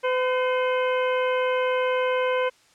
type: harmonic tone with a mistuned harmonic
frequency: 508 Hz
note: B4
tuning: 49 cents sharp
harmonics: 1 / 2 / 3 / 4 / 5 / 6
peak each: -22 / -28 / -32 / -34 / -36 / -38 dBFS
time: 0.03-2.5 s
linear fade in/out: 20 ms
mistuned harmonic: 4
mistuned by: +76 cents
effects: white hiss -58 dBFS RMS until 2.74 s + low-pass 7000 Hz 12 dB/octave